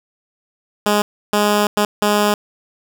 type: tone bursts at uneven times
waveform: 10% pulse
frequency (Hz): 207.7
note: G#3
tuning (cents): 0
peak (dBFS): -5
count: 4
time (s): 0.86-1.02 / 1.33-1.67 / 1.77-1.85 / 2.02-2.34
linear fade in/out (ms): 2
effects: none